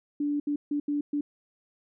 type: tone bursts at uneven times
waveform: sine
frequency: 291.2 Hz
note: D4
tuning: 15 cents flat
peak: -25 dBFS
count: 5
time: 0.2-0.4 / 0.47-0.56 / 0.71-0.8 / 0.88-1.01 / 1.13-1.21 s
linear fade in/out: 5 ms
effects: none